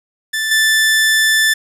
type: tone with level steps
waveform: sawtooth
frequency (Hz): 1760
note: A6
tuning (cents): 0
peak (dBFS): -13 / -7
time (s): 0.33-1.54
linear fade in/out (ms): 10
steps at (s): 0.51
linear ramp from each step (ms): 5
effects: resampled to 32000 Hz + 7-bit